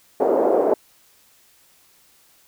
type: band-pass noise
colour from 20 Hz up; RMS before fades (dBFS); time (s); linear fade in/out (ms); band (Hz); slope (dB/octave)
white; -18; 0.2-0.74; 5; 350 to 600; 24
effects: white hiss -56 dBFS RMS until 2.47 s